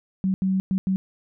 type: tone bursts at uneven times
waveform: sine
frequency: 189.8 Hz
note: F#3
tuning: 44 cents sharp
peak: -19 dBFS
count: 4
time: 0.24-0.34 / 0.42-0.6 / 0.71-0.78 / 0.87-0.96 s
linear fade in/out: 0 ms
effects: none